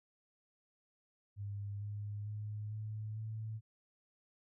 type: tone with pitch steps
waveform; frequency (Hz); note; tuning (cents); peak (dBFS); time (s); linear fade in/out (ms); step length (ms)
sine; 101.3 / 103.37 / 105.48 / 107.63 / 109.83; G#2 / G#2 / G#2 / A2 / A2; -43 / -8 / +27 / -38 / -3; -39; 1.36-3.61; 50; 450
effects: none